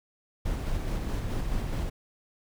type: noise with tremolo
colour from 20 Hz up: brown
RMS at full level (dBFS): -29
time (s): 0.45-1.9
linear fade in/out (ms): 10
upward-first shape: square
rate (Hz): 4.7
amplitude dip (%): 25
effects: none